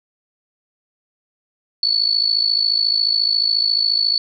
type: tone with amplitude modulation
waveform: sine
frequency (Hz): 4435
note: C#8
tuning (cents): 0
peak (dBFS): -11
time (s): 1.83-4.18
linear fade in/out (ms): 2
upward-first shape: sine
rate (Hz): 54.2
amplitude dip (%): 80
effects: none